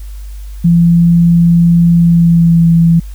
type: tone with pitch glide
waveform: sine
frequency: 170.3 to 167.08 Hz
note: F3 to E3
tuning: -43 to +24 cents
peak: -4 dBFS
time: 0.64-3 s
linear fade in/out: 10 ms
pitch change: -33 cents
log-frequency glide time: 1.95-2.67 s
effects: added 50 Hz sine -23 dBFS peak until 3.14 s + white hiss -44 dBFS RMS until 3.14 s